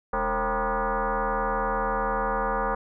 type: tone with frequency modulation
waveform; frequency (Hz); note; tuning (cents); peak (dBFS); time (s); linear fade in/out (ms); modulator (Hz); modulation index
sine; 207.7; G#3; 0; -23; 0.13-2.75; 5; 248; 4.9
effects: none